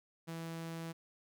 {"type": "tone", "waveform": "sawtooth", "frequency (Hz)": 164.81, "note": "E3", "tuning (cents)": 0, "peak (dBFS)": -37, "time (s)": [0.27, 0.93], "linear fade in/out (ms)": 20, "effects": []}